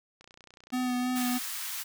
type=click train; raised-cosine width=0.2 ms; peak=-34 dBFS; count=28; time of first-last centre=0.21-1.098 s; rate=30.4 Hz
type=tone with vibrato; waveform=square; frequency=250.1 Hz; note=B3; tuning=22 cents sharp; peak=-28 dBFS; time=0.72-1.39 s; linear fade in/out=20 ms; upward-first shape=sine; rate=3.1 Hz; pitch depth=19 cents each way
type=high-pass noise; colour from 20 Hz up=white; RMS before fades=-36 dBFS; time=1.15-1.84 s; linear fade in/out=20 ms; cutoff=1000 Hz; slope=24 dB/octave
effects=none